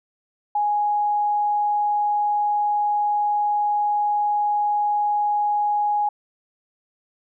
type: tone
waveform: sine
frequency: 830.6 Hz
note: G#5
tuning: in tune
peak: -18 dBFS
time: 0.55-6.09 s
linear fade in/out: 5 ms
effects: none